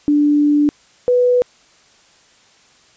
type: tone pair in turn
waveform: sine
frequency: 293.6 / 493.8 Hz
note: D4 / B4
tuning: 0 / 0 cents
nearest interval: major sixth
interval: 900 cents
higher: second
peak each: -10 dBFS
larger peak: neither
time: 0.08-0.69 / 1.08-1.42 s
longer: first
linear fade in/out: 0 ms
effects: white hiss -51 dBFS RMS until 2.96 s + resampled to 16000 Hz